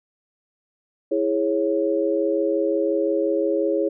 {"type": "chord", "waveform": "sine", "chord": "C# minor", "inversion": "first", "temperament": "equal with one note detuned", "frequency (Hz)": [329.6, 415.3, 548.9], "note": ["E4", "G#4", "C#5"], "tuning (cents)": [0, 0, -17], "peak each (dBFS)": -23, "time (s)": [1.11, 3.89], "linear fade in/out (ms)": 10, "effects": []}